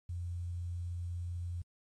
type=tone with quantisation; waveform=sine; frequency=87.31 Hz; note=F2; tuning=in tune; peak=-36 dBFS; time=0.09-1.62 s; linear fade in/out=5 ms; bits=11; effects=AAC 32 kbps